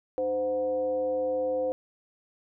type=tone with frequency modulation; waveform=sine; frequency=516 Hz; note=C5; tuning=24 cents flat; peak=-25 dBFS; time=0.18-1.72 s; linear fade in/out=0 ms; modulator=214 Hz; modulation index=0.48; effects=none